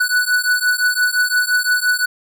square beating tone pair, 1480 / 1485.8 Hz, F#6 / F#6, 0 / +7 cents, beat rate 5.8 Hz, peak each -18 dBFS, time 0-2.06 s, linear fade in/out 10 ms, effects none

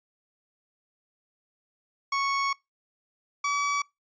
30% pulse tone pair in turn, 1108 / 1142.4 Hz, C#6 / D6, -1 / -48 cents, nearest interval minor second, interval 53 cents, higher second, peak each -22 dBFS, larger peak neither, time 2.12-2.53 / 3.44-3.82 s, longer first, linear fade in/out 5 ms, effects noise-tail reverb RT60 0.2 s tail -24 dB re dry + resampled to 16000 Hz

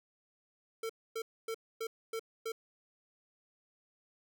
square tone bursts, 450.7 Hz, A4, 42 cents sharp, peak -36 dBFS, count 6, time 0.83-2.52 s, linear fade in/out 5 ms, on 65 ms, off 260 ms, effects none

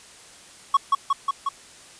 triangle tone with echo, 1108.7 Hz, C#6, in tune, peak -11 dBFS, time 0.74-0.77 s, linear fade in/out 5 ms, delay 180 ms, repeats 4, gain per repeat -2 dB, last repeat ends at 1.49 s, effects white hiss -47 dBFS RMS until 1.99 s + resampled to 22050 Hz

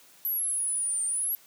sine exponential two-way sweep, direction down then up, 11840 to 8870 to 11840 Hz, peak -26 dBFS, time 0.25-1.35 s, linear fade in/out 0 ms, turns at 1.05 s, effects white hiss -56 dBFS RMS until 1.46 s + high-pass 150 Hz 12 dB/octave

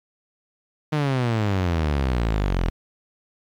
sawtooth exponential sweep, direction down, 155.56 to 40.45 Hz, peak -16 dBFS, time 0.92-2.7 s, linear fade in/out 10 ms, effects low-pass 4000 Hz 12 dB/octave + 9-bit

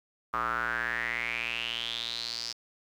square tone with band-pass filter sweep, 58.3 Hz, A#1, 1 cent sharp, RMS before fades -33 dBFS, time 0.33-2.53 s, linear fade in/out 10 ms, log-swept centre 1200 to 5100 Hz, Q 7.2, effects 10-bit

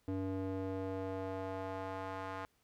square tone with band-pass filter sweep, 95.2 Hz, F#2, 50 cents sharp, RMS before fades -40 dBFS, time 0.08-2.45 s, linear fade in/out 0 ms, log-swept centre 310 to 1100 Hz, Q 1.4, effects pink hiss -75 dBFS RMS until 2.63 s

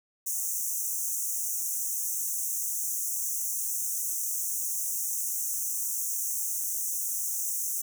pink high-pass noise, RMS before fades -31 dBFS, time 0.26-7.82 s, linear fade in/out 10 ms, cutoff 5900 Hz, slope 96 dB/octave, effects none

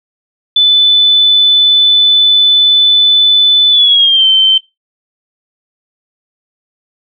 sine tone with pitch glide, 3501 to 3101 Hz, A7 to G7, -9 to -19 cents, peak -4 dBFS, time 0.56-4.58 s, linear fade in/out 5 ms, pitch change -210 cents, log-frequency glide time 3.7-4.26 s, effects noise-tail reverb RT60 0.2 s tail -18 dB re dry

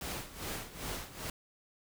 pink noise with tremolo, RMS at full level -38 dBFS, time 0.01-1.3 s, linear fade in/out 2 ms, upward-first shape sine, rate 2.5 Hz, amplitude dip 80%, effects none

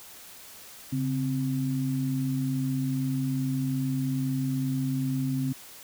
sine tone pair together, 138.59 / 261 Hz, C#3 / C4, 0 / -4 cents, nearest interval major seventh, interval 1096 cents, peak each -28 dBFS, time 0.92-5.53 s, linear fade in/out 10 ms, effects white hiss -47 dBFS RMS until 5.83 s

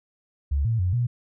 sine tone with pitch steps, 70.7 / 113.9 / 90.5 / 121.1 Hz, C#2 / A#2 / F#2 / B2, +35 / -40 / -38 / -34 cents, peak -20 dBFS, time 0.51-1.07 s, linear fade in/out 10 ms, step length 140 ms, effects none

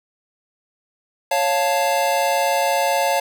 square chord, Db augmented, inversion none, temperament equal, 554.4 / 698.5 / 880 Hz, Db5 / F5 / A5, 0 / 0 / 0 cents, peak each -22 dBFS, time 1.31-3.2 s, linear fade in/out 5 ms, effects none

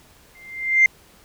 sine tone with exponential growth, 2093 Hz, C7, in tune, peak -7 dBFS, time 0.35-0.86 s, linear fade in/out 2 ms, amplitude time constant 110 ms, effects tanh soft clip ceiling -6 dBFS + pink hiss -52 dBFS RMS until 1.24 s

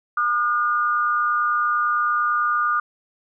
sine tone pair together, 1210 / 1438.9 Hz, D#6 / F#6, -49 / -49 cents, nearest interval minor third, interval 300 cents, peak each -19 / -23 dBFS, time 0.17-2.8 s, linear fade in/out 5 ms, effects none

